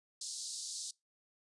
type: band-pass noise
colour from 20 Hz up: pink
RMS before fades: -43 dBFS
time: 0.21-0.91 s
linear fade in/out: 5 ms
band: 4100 to 9400 Hz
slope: 48 dB/octave
effects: noise-tail reverb RT60 0.2 s tail -23 dB re dry + resampled to 24000 Hz